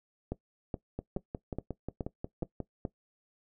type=two click trains; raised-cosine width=2 ms; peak=-20 / -22 dBFS; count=7 / 10; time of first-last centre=0.32-2.852 / 0.99-2.603 s; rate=2.37 / 5.58 Hz; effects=noise-tail reverb RT60 0.1 s tail -18 dB re dry